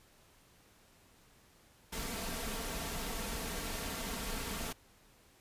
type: noise with comb filter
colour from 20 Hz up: pink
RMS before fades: -39 dBFS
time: 1.92-4.73 s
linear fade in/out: 10 ms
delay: 4.4 ms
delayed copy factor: +0.55
effects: pink hiss -64 dBFS RMS until 5.4 s + resampled to 32000 Hz